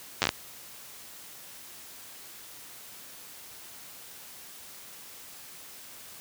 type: slowing click train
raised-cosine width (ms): 0.2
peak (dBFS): -6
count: 6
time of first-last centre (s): 0.22-0.291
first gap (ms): 9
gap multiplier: 1.23
effects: white hiss -47 dBFS RMS until 6.2 s + high-pass 60 Hz 12 dB/octave